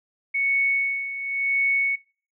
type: tone with tremolo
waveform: sine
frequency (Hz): 2217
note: C#7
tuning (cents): 0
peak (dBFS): -18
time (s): 0.34-1.96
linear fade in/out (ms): 10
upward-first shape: sine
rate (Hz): 0.93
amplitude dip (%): 70
effects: noise-tail reverb RT60 0.4 s tail -23 dB re dry